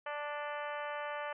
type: harmonic tone with a mistuned harmonic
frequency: 293.7 Hz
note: D4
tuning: in tune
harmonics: 2 / 3 / 4 / 5 / 6 / 7 / 8 / 9 / 10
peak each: -41 / -43 / -44 / -47 / -46 / -51 / -53 / -54 / -55 dBFS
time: 0.06-1.33 s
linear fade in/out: 5 ms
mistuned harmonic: 10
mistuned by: +42 cents
effects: none